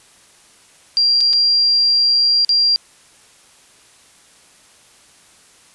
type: tone with dropouts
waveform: sine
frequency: 4757 Hz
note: D8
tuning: 21 cents sharp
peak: -11 dBFS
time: 0.97-2.76 s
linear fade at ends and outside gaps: 0 ms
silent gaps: 1.206-1.21 / 1.33-1.334 / 2.448-2.492 s
effects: white hiss -49 dBFS RMS until 5.74 s + resampled to 24000 Hz